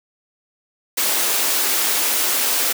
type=high-pass noise; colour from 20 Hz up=white; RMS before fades=-19 dBFS; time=0.97-2.73 s; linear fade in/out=10 ms; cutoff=260 Hz; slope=24 dB/octave; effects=none